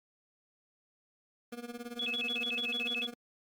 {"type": "tone with tremolo", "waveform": "25% pulse", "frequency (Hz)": 239.4, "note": "A#3", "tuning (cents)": 46, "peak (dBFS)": -34, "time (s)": [1.52, 3.14], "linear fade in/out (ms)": 5, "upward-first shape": "sine", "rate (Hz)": 18, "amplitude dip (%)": 85}
{"type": "tone with vibrato", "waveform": "sine", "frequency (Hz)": 2960, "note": "F#7", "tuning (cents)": 0, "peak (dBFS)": -32, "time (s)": [1.99, 3.07], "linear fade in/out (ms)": 5, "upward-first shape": "square", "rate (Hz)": 6.8, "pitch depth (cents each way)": 230}
{"effects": ["Opus 32 kbps"]}